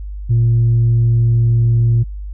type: tone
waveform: sine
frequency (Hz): 116.6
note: A#2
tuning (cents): +1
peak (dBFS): -8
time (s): 0.29-2.04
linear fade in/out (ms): 20
effects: tanh soft clip ceiling -7 dBFS + added 50 Hz sine -24 dBFS peak until 2.33 s